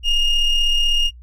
triangle ring-modulated tone, 1412 Hz, F6, 19 cents sharp, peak -9 dBFS, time 0.03-1.11 s, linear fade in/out 50 ms, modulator 1430 Hz, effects noise-tail reverb RT60 0.1 s tail -21 dB re dry + added 60 Hz sine -38 dBFS peak until 1.22 s

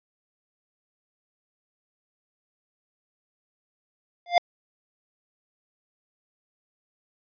square tone with exponential growth, 699 Hz, F5, 1 cent sharp, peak -12 dBFS, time 4.26-4.38 s, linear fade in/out 2 ms, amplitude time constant 26 ms, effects resampled to 11025 Hz

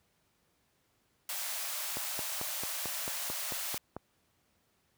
white high-pass noise, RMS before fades -37 dBFS, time 1.29-3.78 s, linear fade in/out 2 ms, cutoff 540 Hz, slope 96 dB/octave
click train, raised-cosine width 1 ms, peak -24 dBFS, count 10, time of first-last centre 1.97-3.966 s, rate 4.51 Hz
effects pink hiss -73 dBFS RMS until 4.97 s + high-pass 60 Hz 12 dB/octave

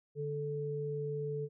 sine tone pair together, 146.6 / 437 Hz, D3 / A4, -3 / -12 cents, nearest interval octave + perfect fifth, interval 1891 cents, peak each -38 / -36 dBFS, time 0.15-1.49 s, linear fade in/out 50 ms, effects none

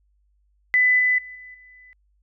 sine tone with level steps, 2000 Hz, B6, 21 cents sharp, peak -14 / -16 / -36 / -39 / -46 dBFS, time 0.74-1.93 s, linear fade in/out 0 ms, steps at 0.99 / 1.18 / 1.35 / 1.54 s, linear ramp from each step 5 ms, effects added 50 Hz sine -61 dBFS peak until 2.22 s

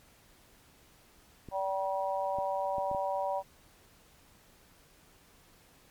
clicks, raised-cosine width 3 ms, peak -31 dBFS, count 5, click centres 1.487 / 2.386 / 2.783 / 2.914 / 2.948 s
harmonic tone, 192.5 Hz, G3, 31 cents flat, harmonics 3 / 4 / 5, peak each -33 / -34 / -35 dBFS, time 1.51-3.43 s, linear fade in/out 50 ms
effects pink hiss -61 dBFS RMS until 5.9 s + MP3 96 kbps

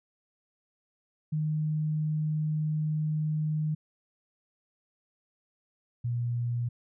sine tone pair in turn, 153.9 / 120.09 Hz, D#3 / B2, -19 / -48 cents, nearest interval major third, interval 429 cents, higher first, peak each -26 / -27 dBFS, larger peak first, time 1.32-3.75 / 6.04-6.69 s, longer first, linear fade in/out 10 ms, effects none

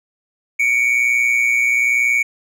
triangle tone pair together, 2240 / 2361 Hz, C#7 / D7, +18 / +9 cents, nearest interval minor second, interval 91 cents, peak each -13 / -17 dBFS, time 0.59-2.23 s, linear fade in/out 10 ms, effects none

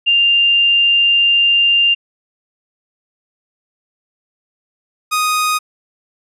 sine / sawtooth tone pair in turn, 2794 / 1244.6 Hz, F7 / D#6, 0 / 0 cents, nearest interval octave + major second, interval 1400 cents, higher first, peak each -9 / -10 dBFS, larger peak first, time 0.06-1.95 / 5.11-5.59 s, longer first, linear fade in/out 20 ms, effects resampled to 32000 Hz

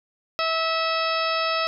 harmonic tone, 650 Hz, E5, 24 cents flat, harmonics 1 / 2 / 3 / 4 / 5 / 6 / 7 / 8, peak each -27 / -25 / -33 / -30 / -35 / -33 / -36 / -32 dBFS, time 0.39-1.67 s, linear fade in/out 0 ms, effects none

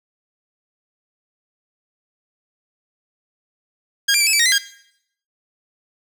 15% pulse tone with pitch steps, 1625 / 2377 / 2317 / 2586 / 2314 / 1872 / 2035 / 1619 Hz, G#6 / D7 / D7 / E7 / D7 / A#6 / C7 / G#6, -38 / +20 / -24 / -34 / -26 / +7 / -49 / -45 cents, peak -7 dBFS, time 4.08-4.584 s, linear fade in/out 10 ms, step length 63 ms, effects noise-tail reverb RT60 0.7 s tail -18 dB re dry

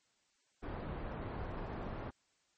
pink low-pass noise, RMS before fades -42 dBFS, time 0.62-2.11 s, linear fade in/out 20 ms, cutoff 1200 Hz, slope 12 dB/octave, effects white hiss -75 dBFS RMS until 2.57 s + MP3 32 kbps

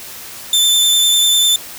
sawtooth tone with vibrato, 3541 Hz, A7, 10 cents sharp, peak -7 dBFS, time 0.53-1.56 s, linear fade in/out 2 ms, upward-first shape square, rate 10 Hz, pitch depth 14 cents each way, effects white hiss -32 dBFS RMS until 1.78 s

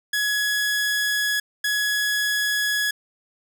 sawtooth tone pair in turn, 1682 / 1682 Hz, G#6 / G#6, +22 / +22 cents, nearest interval unison, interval 0 cents, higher neither, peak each -17 dBFS, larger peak neither, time 0.13-1.4 / 1.64-2.91 s, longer neither, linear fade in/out 5 ms, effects none

